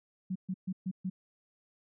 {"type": "tone bursts", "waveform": "sine", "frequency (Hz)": 186.5, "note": "F#3", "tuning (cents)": 14, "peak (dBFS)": -31, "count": 5, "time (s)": [0.3, 1.1], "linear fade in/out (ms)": 10, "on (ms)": 56, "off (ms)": 130, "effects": []}